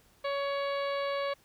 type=harmonic tone with a mistuned harmonic; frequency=560 Hz; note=C#5; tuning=18 cents sharp; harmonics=1 / 2 / 3 / 4 / 5 / 6 / 7 / 8; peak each=-31 / -36 / -43 / -42 / -48 / -48 / -47 / -49 dBFS; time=0.24-1.34 s; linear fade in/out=10 ms; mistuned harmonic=5; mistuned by=+15 cents; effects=pink hiss -64 dBFS RMS until 1.44 s